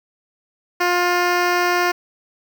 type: tone with notch filter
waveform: 10% pulse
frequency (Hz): 354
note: F4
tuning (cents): +23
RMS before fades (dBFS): -18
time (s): 0.8-1.92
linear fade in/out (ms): 10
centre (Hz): 10000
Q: 0.65
effects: 8-bit